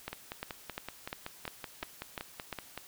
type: two click trains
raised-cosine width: 0.3 ms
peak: -22 / -20 dBFS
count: 15 / 8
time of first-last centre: 0.13-2.777 / 0.08-2.528 s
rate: 5.29 / 2.86 Hz
effects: white hiss -54 dBFS RMS until 2.87 s